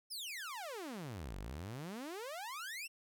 sawtooth exponential two-way sweep, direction down then up, 5410 to 44.55 to 2829 Hz, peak -39 dBFS, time 0.1-2.88 s, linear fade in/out 20 ms, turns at 1.37 s, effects none

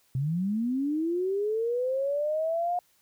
sine linear sweep, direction up, 125.3 to 719 Hz, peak -25 dBFS, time 0.15-2.79 s, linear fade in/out 2 ms, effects white hiss -66 dBFS RMS until 3.01 s

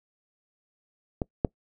clicks, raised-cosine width 2 ms, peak -14 / -8 dBFS, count 2, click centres 1.218 / 1.448 s, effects noise-tail reverb RT60 0.1 s tail -25 dB re dry

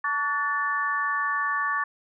harmonic tone with a mistuned harmonic, 293.7 Hz, D4, in tune, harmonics 3 / 4 / 5 / 6, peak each -37 / -26 / -35 / -27 dBFS, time 0.04-1.84 s, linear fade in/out 5 ms, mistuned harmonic 4, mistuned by -57 cents, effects none

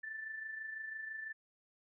sine tone with amplitude modulation, 1763 Hz, A6, 3 cents sharp, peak -39 dBFS, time 0.03-1.33 s, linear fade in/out 10 ms, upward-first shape sine, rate 26 Hz, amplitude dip 50%, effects none

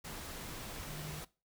sine tone in noise, 152.2 Hz, D#3, 38 cents flat, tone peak -44 dBFS, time 0.87-1.21 s, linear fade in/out 10 ms, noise pink, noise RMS -45 dBFS, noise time 0.04-1.25 s, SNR -2 dB, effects noise-tail reverb RT60 0.3 s tail -20 dB re dry

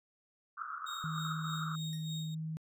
pink band-pass noise, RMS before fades -42 dBFS, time 0.57-1.76 s, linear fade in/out 10 ms, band 1200 to 1400 Hz, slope 96 dB/octave
35% pulse tone with tremolo, 3729 Hz, A#7, in tune, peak -39 dBFS, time 0.86-2.35 s, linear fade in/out 10 ms, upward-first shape sine, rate 3.3 Hz, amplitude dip 65%
sine tone, 158.6 Hz, D#3, 33 cents sharp, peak -36 dBFS, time 1.04-2.57 s, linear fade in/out 0 ms
5% pulse tone with exponential decay, 1864.7 Hz, A#6, in tune, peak -39 dBFS, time 1.93-2.14 s, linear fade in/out 0 ms, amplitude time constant 44 ms
effects resampled to 32000 Hz

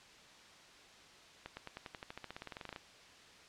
accelerating click train, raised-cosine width 0.3 ms, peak -28 dBFS, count 21, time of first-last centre 1.46-2.761 s, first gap 110 ms, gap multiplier 0.94, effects white hiss -58 dBFS RMS until 3.48 s + low-pass 5000 Hz 12 dB/octave

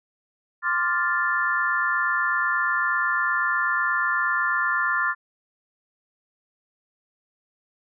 sine chord, D minor seventh, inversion third, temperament equal, 1046.5 / 1174.7 / 1396.9 / 1760 Hz, C6 / D6 / F6 / A6, 0 / 0 / 0 / 0 cents, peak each -28 / -29 / -25 / -24 dBFS, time 0.62-5.15 s, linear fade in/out 50 ms, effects none

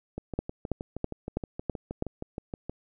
two click trains, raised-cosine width 2 ms, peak -21 / -14 dBFS, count 17 / 6, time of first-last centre 0.18-2.696 / 0.39-2.024 s, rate 6.36 / 3.06 Hz, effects none

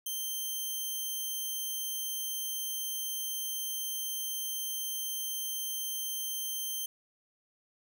5% pulse tone, 3136 Hz, G7, in tune, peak -25 dBFS, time 0.06-6.86 s, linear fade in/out 5 ms, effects none

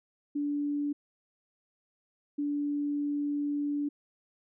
sine tone pair in turn, 290 / 290 Hz, D4 / D4, -22 / -22 cents, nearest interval unison, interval 0 cents, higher neither, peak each -28 / -28 dBFS, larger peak neither, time 0.35-0.93 / 2.38-3.89 s, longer second, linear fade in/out 10 ms, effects none

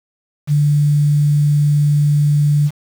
sine tone with quantisation, 146.83 Hz, D3, in tune, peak -10 dBFS, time 0.47-2.71 s, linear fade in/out 50 ms, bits 6, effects none

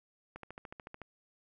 click train, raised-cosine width 0.5 ms, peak -30 dBFS, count 10, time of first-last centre 0.36-1.017 s, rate 13.7 Hz, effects none

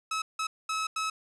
sawtooth tone bursts at uneven times, 1291 Hz, E6, 37 cents flat, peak -25 dBFS, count 4, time 0.11-0.22 / 0.39-0.47 / 0.69-0.87 / 0.96-1.1 s, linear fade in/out 5 ms, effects resampled to 22050 Hz + 9-bit

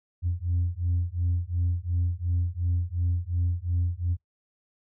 sine beating tone pair, 86.1 / 88.9 Hz, F2 / F2, -24 / +31 cents, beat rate 2.8 Hz, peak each -26 dBFS, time 0.22-4.17 s, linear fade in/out 50 ms, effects noise-tail reverb RT60 0.1 s tail -20 dB re dry + tanh soft clip ceiling -19 dBFS

